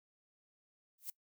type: noise with exponential growth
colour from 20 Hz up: violet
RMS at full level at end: -37 dBFS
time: 0.98-1.1 s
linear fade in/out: 5 ms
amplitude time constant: 25 ms
effects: noise-tail reverb RT60 0.1 s tail -22 dB re dry